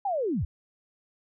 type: linear sweep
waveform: sine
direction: down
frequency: 830.6 to 51.5 Hz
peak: -25 dBFS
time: 0.05-0.45 s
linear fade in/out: 5 ms
effects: none